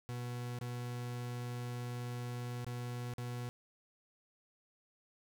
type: tone with dropouts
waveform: 40% pulse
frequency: 121.9 Hz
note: B2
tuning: 22 cents flat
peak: -38 dBFS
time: 0.09-3.49 s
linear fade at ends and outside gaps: 0 ms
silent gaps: 0.588-0.612 / 2.645-2.666 / 3.137-3.182 s
effects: none